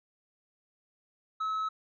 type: tone with tanh clipping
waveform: sine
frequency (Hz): 1292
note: E6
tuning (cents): -35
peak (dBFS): -30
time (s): 1.4-1.69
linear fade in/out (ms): 10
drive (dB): 3
effects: none